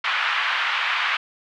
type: band-pass noise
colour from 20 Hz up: pink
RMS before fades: -23 dBFS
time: 0.04-1.17 s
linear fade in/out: 5 ms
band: 1100 to 3100 Hz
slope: 24 dB/octave
effects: none